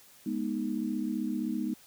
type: chord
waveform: sine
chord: G# minor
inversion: none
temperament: equal with one note detuned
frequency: 207.7 / 243.1 / 311.1 Hz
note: G#3 / B3 / D#4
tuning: 0 / -27 / 0 cents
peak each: -34 / -33 / -34 dBFS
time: 0.26-1.74 s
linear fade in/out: 5 ms
effects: white hiss -57 dBFS RMS until 1.86 s